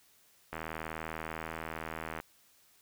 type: click train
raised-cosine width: 0.5 ms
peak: -23 dBFS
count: 135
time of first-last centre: 0.53-2.201 s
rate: 80.2 Hz
effects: white hiss -65 dBFS RMS until 2.81 s